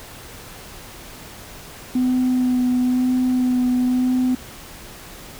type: tone with vibrato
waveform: sine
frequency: 251.7 Hz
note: B3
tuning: 33 cents sharp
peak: -14 dBFS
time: 1.95-4.35 s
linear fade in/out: 5 ms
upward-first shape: sine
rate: 1 Hz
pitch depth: 15 cents each way
effects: tanh soft clip ceiling -13 dBFS + pink hiss -39 dBFS RMS until 5.39 s